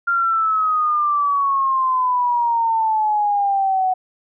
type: exponential sweep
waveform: sine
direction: down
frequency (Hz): 1396.9 to 740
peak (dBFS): -15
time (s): 0.07-3.94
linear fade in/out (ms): 10
effects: none